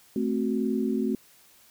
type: chord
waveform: sine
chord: F# diminished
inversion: first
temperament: equal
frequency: 220 / 261.6 / 370 Hz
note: A3 / C4 / F#4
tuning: 0 / 0 / 0 cents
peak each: -27 / -28 / -30 dBFS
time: 0.16-1.15 s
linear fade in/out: 2 ms
effects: white hiss -57 dBFS RMS until 1.7 s